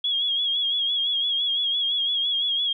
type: tone with vibrato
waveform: sine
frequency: 3311 Hz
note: G#7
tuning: 6 cents flat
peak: -21 dBFS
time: 0.04-2.73 s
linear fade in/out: 5 ms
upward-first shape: sine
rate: 5.9 Hz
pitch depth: 53 cents each way
effects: none